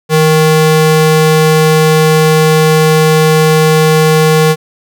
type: ring-modulated tone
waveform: square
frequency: 313.2 Hz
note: D#4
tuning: 11 cents sharp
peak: -3 dBFS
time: 0.09-4.56 s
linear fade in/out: 50 ms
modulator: 154 Hz
effects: none